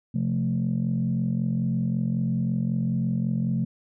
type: chord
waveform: sine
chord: F major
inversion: second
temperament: equal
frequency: 130.81 / 174.61 / 220 Hz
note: C3 / F3 / A3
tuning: 0 / 0 / 0 cents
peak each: -26 dBFS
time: 0.14-3.65 s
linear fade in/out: 10 ms
effects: tanh soft clip ceiling -16 dBFS